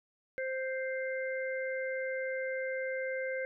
harmonic tone, 523.3 Hz, C5, in tune, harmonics 1 / 3 / 4, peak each -34 / -40 / -41 dBFS, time 0.38-3.45 s, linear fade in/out 0 ms, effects none

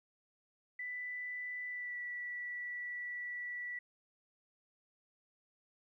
sine tone with pitch glide, 1986 to 1955.3 Hz, B6 to B6, +9 to -18 cents, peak -39 dBFS, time 0.79-3.79 s, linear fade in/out 5 ms, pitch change -27 cents, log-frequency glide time 1.68-1.98 s, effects 13-bit

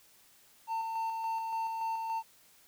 triangle tone with tremolo, 900 Hz, A5, 39 cents sharp, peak -29 dBFS, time 0.67-2.23 s, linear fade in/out 50 ms, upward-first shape square, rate 3.5 Hz, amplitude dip 30%, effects white hiss -62 dBFS RMS until 2.67 s

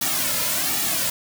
white noise with flanger, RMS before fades -23 dBFS, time 0.01-1.1 s, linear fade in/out 5 ms, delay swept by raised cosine 1.9 to 2.66 ms, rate 1.3 Hz, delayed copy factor -0.85, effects none

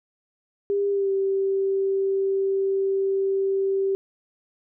sine tone with pitch glide, 401.6 to 389 Hz, G4 to G4, +42 to -13 cents, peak -20 dBFS, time 0.7-3.95 s, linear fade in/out 0 ms, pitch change -55 cents, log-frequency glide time 0.9-1.11 s, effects none

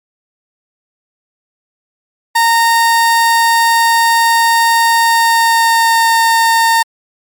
30% pulse tone with pitch glide, 922 to 913.5 Hz, A#5 to A#5, -19 to -35 cents, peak -5 dBFS, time 2.35-6.83 s, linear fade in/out 10 ms, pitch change -16 cents, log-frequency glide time 4.96-6.16 s, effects MP3 96 kbps

